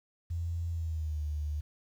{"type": "tone with pitch glide", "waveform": "sine", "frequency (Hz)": [84.5, 74.85], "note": ["E2", "D2"], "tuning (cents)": [43, 33], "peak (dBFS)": -31, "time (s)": [0.3, 1.61], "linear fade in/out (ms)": 10, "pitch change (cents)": -210, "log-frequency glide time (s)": [0.7, 1.23], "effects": ["10-bit"]}